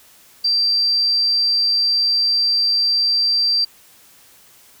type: tone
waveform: sine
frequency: 4699 Hz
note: D8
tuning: in tune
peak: -14 dBFS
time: 0.44-3.65 s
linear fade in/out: 10 ms
effects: white hiss -49 dBFS RMS until 4.8 s